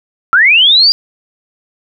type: linear sweep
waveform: sine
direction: up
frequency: 1306 to 4865 Hz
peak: -4 dBFS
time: 0.33-0.92 s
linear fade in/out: 0 ms
effects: none